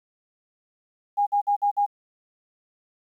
sine tone bursts, 816 Hz, G#5, 31 cents flat, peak -18 dBFS, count 5, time 1.17-1.864 s, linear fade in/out 20 ms, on 98 ms, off 51 ms, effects 10-bit

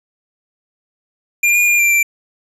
square tone with pitch steps, 2397 / 2431 / 2409 / 2365 / 2352 Hz, D7 / D#7 / D7 / D7 / D7, +35 / -41 / +43 / +12 / +2 cents, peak -11 dBFS, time 1.43-2.03 s, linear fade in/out 5 ms, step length 120 ms, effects resampled to 32000 Hz

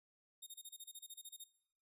10% pulse tone bursts, 3700 Hz, A#7, 14 cents flat, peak -40 dBFS, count 14, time 0.42-1.443 s, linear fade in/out 10 ms, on 48 ms, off 27 ms, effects noise-tail reverb RT60 0.7 s tail -20 dB re dry + resampled to 32000 Hz

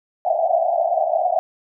pink band-pass noise, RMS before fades -19 dBFS, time 0.25-1.39 s, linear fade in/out 0 ms, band 630 to 750 Hz, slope 96 dB/octave, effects none

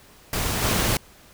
pink noise with level steps, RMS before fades -25 / -22 dBFS, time 0.33-0.97 s, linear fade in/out 2 ms, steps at 0.62 s, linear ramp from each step 10 ms, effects pink hiss -51 dBFS RMS until 1.33 s

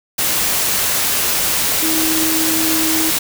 sine tone in noise, 319.1 Hz, D#4, 44 cents sharp, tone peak -19 dBFS, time 1.82-3.11 s, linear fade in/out 10 ms, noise white, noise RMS -17 dBFS, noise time 0.18-3.19 s, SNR -5 dB, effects none

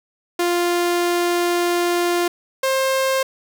sawtooth tone pair in turn, 349.2 / 530.8 Hz, F4 / C5, 0 / +25 cents, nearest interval perfect fifth, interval 725 cents, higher second, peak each -13 dBFS, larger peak neither, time 0.39-2.28 / 2.63-3.23 s, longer first, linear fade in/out 5 ms, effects none

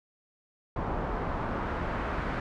pink noise with low-pass filter sweep, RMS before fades -32 dBFS, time 0.76-2.4 s, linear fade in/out 2 ms, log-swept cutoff 1000 to 1600 Hz, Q 1.3, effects none

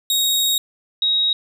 sawtooth / sine tone pair in turn, 3766 / 3794 Hz, A#7 / A#7, +17 / +30 cents, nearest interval unison, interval 13 cents, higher second, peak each -13 / -15 dBFS, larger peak first, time 0.1-0.58 / 1.02-1.33 s, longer first, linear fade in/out 2 ms, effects none

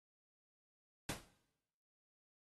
pink noise with exponential decay, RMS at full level -38 dBFS, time 1.09-1.29 s, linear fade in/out 1 ms, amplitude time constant 42 ms, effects noise-tail reverb RT60 0.9 s tail -18 dB re dry + AAC 32 kbps

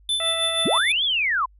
square tone with tremolo, 3520 Hz, A7, in tune, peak -20 dBFS, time 0.09-0.92 s, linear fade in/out 2 ms, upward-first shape sine, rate 6.3 Hz, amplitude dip 50%
harmonic tone, 659.3 Hz, E5, in tune, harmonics 1 / 2 / 3 / 4, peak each -29 / -32 / -34 / -35 dBFS, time 0.2-0.78 s, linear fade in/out 2 ms
sine linear two-way sweep, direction up then down, 110 to 3520 to 959 Hz, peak -19 dBFS, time 0.65-1.46 s, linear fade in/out 10 ms, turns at 1.04 s
effects added 50 Hz sine -50 dBFS peak until 1.59 s + resampled to 32000 Hz

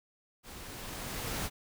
pink noise with level ramp, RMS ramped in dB -48 to -34 dBFS, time 0.43-1.5 s, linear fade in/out 50 ms, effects none

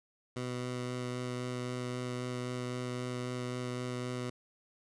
15% pulse tone with vibrato, 124.6 Hz, B2, 16 cents sharp, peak -29 dBFS, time 0.36-4.3 s, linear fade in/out 5 ms, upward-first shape sine, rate 3.8 Hz, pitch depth 9 cents each way, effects resampled to 22050 Hz + 11-bit

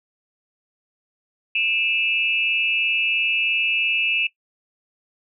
sine tone with amplitude modulation, 2637 Hz, E7, in tune, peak -14 dBFS, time 1.55-4.27 s, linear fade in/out 5 ms, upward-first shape sine, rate 223 Hz, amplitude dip 95%, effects noise-tail reverb RT60 0.1 s tail -18 dB re dry

